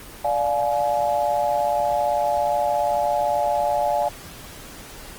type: chord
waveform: sine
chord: D diminished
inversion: none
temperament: just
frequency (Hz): 587.3 / 704.8 / 845.8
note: D5 / F5 / Ab5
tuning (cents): 0 / +16 / +31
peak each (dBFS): -23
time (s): 0.24-4.09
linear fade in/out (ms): 10
effects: pink hiss -40 dBFS RMS until 5.18 s + Opus 24 kbps